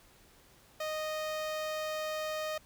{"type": "tone with notch filter", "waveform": "sawtooth", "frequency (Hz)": 620, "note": "D#5", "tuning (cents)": -6, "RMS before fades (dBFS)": -36, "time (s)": [0.8, 2.58], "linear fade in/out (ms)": 5, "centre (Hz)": 9500, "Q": 1.7, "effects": ["pink hiss -61 dBFS RMS until 2.65 s"]}